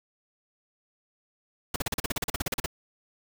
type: noise bursts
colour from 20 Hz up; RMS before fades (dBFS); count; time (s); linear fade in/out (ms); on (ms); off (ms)
pink; -28; 16; 1.74-2.661; 5; 21; 39
effects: none